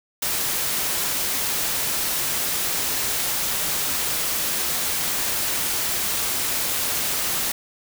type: noise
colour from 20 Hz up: white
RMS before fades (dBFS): -24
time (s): 0.22-7.52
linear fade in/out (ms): 5
effects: none